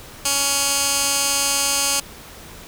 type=tone with band-pass filter; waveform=15% pulse; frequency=279.7 Hz; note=C#4; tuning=16 cents sharp; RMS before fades=-20 dBFS; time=0.25-2 s; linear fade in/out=5 ms; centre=7800 Hz; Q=1.2; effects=pink hiss -40 dBFS RMS until 2.67 s